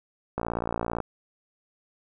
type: click train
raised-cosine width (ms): 1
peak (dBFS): -14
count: 37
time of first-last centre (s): 0.38-1.003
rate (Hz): 57.8
effects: none